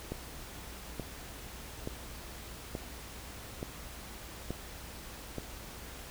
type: click train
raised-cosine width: 2 ms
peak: -22 dBFS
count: 7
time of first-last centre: 0.12-5.383 s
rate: 1.14 Hz
effects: added 60 Hz sine -50 dBFS peak until 6.1 s + pink hiss -47 dBFS RMS until 6.1 s